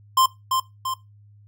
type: tone with echo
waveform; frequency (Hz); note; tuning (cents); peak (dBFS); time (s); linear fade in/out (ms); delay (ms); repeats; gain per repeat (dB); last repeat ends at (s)
square; 1046.5; C6; 0; -15; 0.17-0.26; 5; 340; 2; -5; 0.94
effects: noise-tail reverb RT60 0.2 s tail -18 dB re dry + added 103 Hz sine -48 dBFS peak until 1.47 s